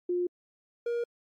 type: tone pair in turn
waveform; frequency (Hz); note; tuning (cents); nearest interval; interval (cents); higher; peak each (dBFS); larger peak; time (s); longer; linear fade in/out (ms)
sine / triangle; 355.1 / 473.1; F4 / A#4; +29 / +26; perfect fourth; 497; second; -26; neither; 0.09-0.27 / 0.86-1.04; neither; 5
effects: AAC 64 kbps